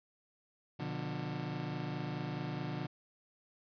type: chord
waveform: 30% pulse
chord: B diminished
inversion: none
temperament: just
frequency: 123.47 / 148.16 / 177.8 Hz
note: B2 / D3 / F3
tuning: 0 / +16 / +31 cents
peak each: -40 / -37 / -40 dBFS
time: 0.79-2.87 s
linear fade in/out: 10 ms
effects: resampled to 11025 Hz